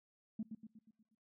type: tone with echo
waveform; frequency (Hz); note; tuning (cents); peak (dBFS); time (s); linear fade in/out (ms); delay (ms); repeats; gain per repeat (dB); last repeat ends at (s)
sine; 219.3; A3; -6; -36; 0.39-0.43; 5; 120; 6; -6; 1.15
effects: noise-tail reverb RT60 0.3 s tail -22 dB re dry + tanh soft clip ceiling -32 dBFS